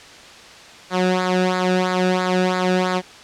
sawtooth tone with flanger, 183.4 Hz, F#3, 15 cents flat, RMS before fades -19 dBFS, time 0.9-3.02 s, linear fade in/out 50 ms, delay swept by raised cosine 0.34 to 0.98 ms, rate 3 Hz, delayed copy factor -0.75, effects white hiss -41 dBFS RMS until 3.23 s + low-pass 5000 Hz 12 dB/octave

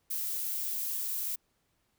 violet noise, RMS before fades -34 dBFS, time 0.1-1.36 s, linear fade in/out 10 ms, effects pink hiss -75 dBFS RMS until 1.98 s

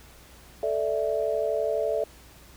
sine chord, A suspended fourth, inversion none, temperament equal, 440 / 587.3 / 659.3 Hz, A4 / D5 / E5, 0 / 0 / 0 cents, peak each -28 dBFS, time 0.63-2.04 s, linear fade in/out 2 ms, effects added 60 Hz sine -53 dBFS peak until 2.56 s + pink hiss -52 dBFS RMS until 2.56 s

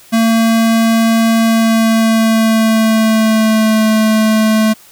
square tone with pitch glide, 226.4 to 218.1 Hz, A3 to A3, +50 to -15 cents, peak -9 dBFS, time 0.12-4.74 s, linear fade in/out 20 ms, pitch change -65 cents, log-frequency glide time 1.39-3.88 s, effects white hiss -42 dBFS RMS until 4.91 s

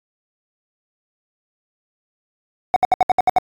triangle tone bursts, 740 Hz, F#5, in tune, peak -8 dBFS, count 8, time 2.74-3.384 s, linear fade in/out 0 ms, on 21 ms, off 68 ms, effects AAC 64 kbps

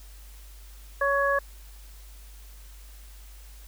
harmonic tone, 559 Hz, C#5, 14 cents sharp, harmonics 1 / 2 / 3, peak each -25 / -26 / -26 dBFS, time 1.01-1.39 s, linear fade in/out 5 ms, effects added 50 Hz sine -44 dBFS peak until 3.67 s + white hiss -54 dBFS RMS until 3.67 s

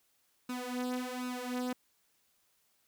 sawtooth tone with flanger, 250 Hz, B3, 21 cents sharp, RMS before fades -37 dBFS, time 0.49-1.73 s, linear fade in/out 5 ms, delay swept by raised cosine 0.76 to 4.26 ms, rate 1.3 Hz, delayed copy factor +0.8, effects white hiss -73 dBFS RMS until 2.87 s

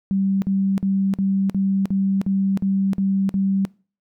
sine tone bursts, 194.3 Hz, G3, 15 cents flat, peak -17 dBFS, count 10, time 0.11-3.651 s, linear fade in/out 0 ms, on 310 ms, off 49 ms, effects noise-tail reverb RT60 0.4 s tail -24 dB re dry

